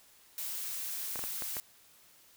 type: noise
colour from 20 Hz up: blue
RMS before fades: -38 dBFS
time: 0.38-1.6 s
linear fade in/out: 0 ms
type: clicks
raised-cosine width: 0.5 ms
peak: -25 dBFS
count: 5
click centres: 1.158 / 1.192 / 1.239 / 1.422 / 1.568 s
effects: white hiss -61 dBFS RMS until 2.36 s